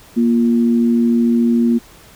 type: tone pair together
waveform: sine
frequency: 235.7 / 349.2 Hz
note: A#3 / F4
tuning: +19 / 0 cents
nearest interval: perfect fifth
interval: 681 cents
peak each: -11 / -21 dBFS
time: 0.16-1.79 s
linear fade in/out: 20 ms
effects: pink hiss -44 dBFS RMS until 2.15 s